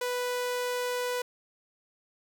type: tone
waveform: sawtooth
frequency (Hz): 493.9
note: B4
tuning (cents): 0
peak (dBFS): -25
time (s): 0.01-1.22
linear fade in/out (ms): 5
effects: none